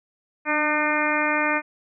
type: harmonic tone with a mistuned harmonic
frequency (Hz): 302.1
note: D4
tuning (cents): +49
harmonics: 1 / 2 / 3 / 4 / 5 / 6 / 7 / 8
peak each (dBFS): -28 / -28 / -28 / -28 / -28 / -28 / -28 / -28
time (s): 0.45-1.62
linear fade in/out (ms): 50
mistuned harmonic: 1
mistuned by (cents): -27
effects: none